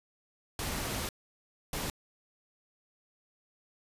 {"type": "noise bursts at uneven times", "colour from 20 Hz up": "pink", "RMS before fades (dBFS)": -35, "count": 2, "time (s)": [[0.59, 1.09], [1.73, 1.9]], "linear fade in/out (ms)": 2, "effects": ["resampled to 32000 Hz"]}